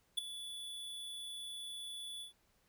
square tone with ADSR envelope, 3445 Hz, A7, 37 cents flat, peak -30 dBFS, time 0.17-2.33 s, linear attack 13 ms, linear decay 10 ms, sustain -14 dB, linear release 120 ms, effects pink hiss -74 dBFS RMS until 2.68 s

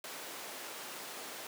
pink high-pass noise, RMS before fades -45 dBFS, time 0.04-1.47 s, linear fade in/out 2 ms, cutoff 420 Hz, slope 12 dB/octave, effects none

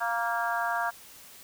harmonic tone with a mistuned harmonic, 232.3 Hz, A#3, 6 cents flat, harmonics 3 / 4 / 5 / 6 / 7, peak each -31 / -32 / -35 / -34 / -33 dBFS, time 0-0.91 s, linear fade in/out 20 ms, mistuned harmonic 4, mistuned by +18 cents, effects white hiss -50 dBFS RMS until 1.43 s

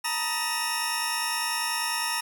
20% pulse tone cluster, 905 / 955 / 1257 / 5440 Hz, A5 / A#5 / D#6 / F8, +48 / +42 / +17 / -46 cents, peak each -28 / -27 / -29 / -25 dBFS, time 0.04-2.21 s, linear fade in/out 10 ms, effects none

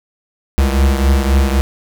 square beating tone pair, 67 / 70.8 Hz, C2 / C#2, +42 / +37 cents, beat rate 3.8 Hz, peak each -12 / -17 dBFS, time 0.58-1.61 s, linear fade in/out 0 ms, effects none

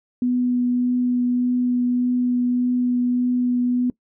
sine tone with vibrato, 246.9 Hz, B3, in tune, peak -17 dBFS, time 0.22-3.9 s, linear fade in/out 2 ms, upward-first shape triangle, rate 1.7 Hz, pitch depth 10 cents each way, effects noise-tail reverb RT60 0.1 s tail -21 dB re dry

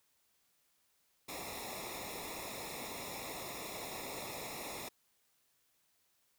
pink noise with comb filter, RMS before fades -44 dBFS, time 1.28-4.89 s, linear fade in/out 10 ms, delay 0.65 ms, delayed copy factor -0.9, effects white hiss -75 dBFS RMS until 6.38 s

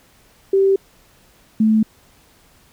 sine tone pair in turn, 389 / 218.3 Hz, G4 / A3, -13 / -13 cents, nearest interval minor seventh, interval 1000 cents, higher first, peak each -11 dBFS, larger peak neither, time 0.53-0.76 / 1.6-1.83 s, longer neither, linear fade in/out 5 ms, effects pink hiss -53 dBFS RMS until 2.72 s

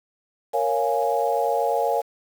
sine chord, Bb minor seventh, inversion none, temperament equal, 466.2 / 554.4 / 698.5 / 830.6 Hz, Bb4 / Db5 / F5 / Ab5, 0 / 0 / 0 / 0 cents, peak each -25 dBFS, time 0.53-2.02 s, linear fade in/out 20 ms, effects 7-bit

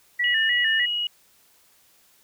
sine tone with vibrato, 1864.7 Hz, A#6, in tune, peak -20 dBFS, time 0.19-0.86 s, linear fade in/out 10 ms, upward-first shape square, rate 3.3 Hz, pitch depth 73 cents each way
sine tone, 2900 Hz, F#7, 35 cents flat, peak -23 dBFS, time 0.24-1.07 s, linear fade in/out 2 ms
effects white hiss -59 dBFS RMS until 2.23 s

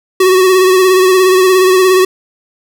square tone with vibrato, 372.7 Hz, F#4, 13 cents sharp, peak -6 dBFS, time 0.2-2.05 s, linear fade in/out 5 ms, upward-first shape sine, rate 17 Hz, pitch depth 35 cents each way, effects none

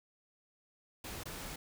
pink noise with dropouts, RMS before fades -44 dBFS, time 1.04-1.56 s, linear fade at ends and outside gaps 5 ms, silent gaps 1.235-1.255 s, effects none

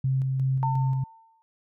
sine tone with tremolo, 132.6 Hz, C3, 23 cents sharp, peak -21 dBFS, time 0.04-1.04 s, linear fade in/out 5 ms, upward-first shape square, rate 2.8 Hz, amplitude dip 25%
sine tone with exponential decay, 901 Hz, A5, 41 cents sharp, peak -23 dBFS, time 0.63-1.42 s, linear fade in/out 0 ms, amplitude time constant 170 ms
effects none

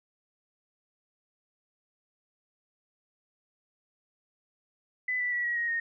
sine tone with pitch steps, 2003 / 1972 / 1941.5 / 1911.4 / 1881.9 / 1852.7 Hz, B6 / B6 / B6 / A#6 / A#6 / A#6, +24 / -3 / -30 / +43 / +16 / -11 cents, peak -27 dBFS, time 5.08-5.8 s, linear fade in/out 5 ms, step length 120 ms, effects none

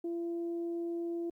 sine tone with frequency modulation, 340 Hz, F4, 46 cents flat, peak -33 dBFS, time 0.04-1.3 s, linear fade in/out 5 ms, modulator 337 Hz, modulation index 0.28, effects high-pass 60 Hz 12 dB/octave + 12-bit

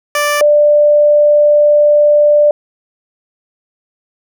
15% pulse / sine tone pair in turn, 587.3 / 591.4 Hz, D5 / D5, 0 / +12 cents, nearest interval unison, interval 12 cents, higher second, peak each -5 dBFS, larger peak neither, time 0.15-0.41 / 0.41-2.51 s, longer second, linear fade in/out 2 ms, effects none

